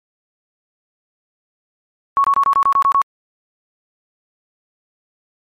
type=tone bursts; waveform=sine; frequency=1108.7 Hz; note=C#6; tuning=in tune; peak=-10 dBFS; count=9; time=2.17-3.017 s; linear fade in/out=0 ms; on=71 ms; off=26 ms; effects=MP3 64 kbps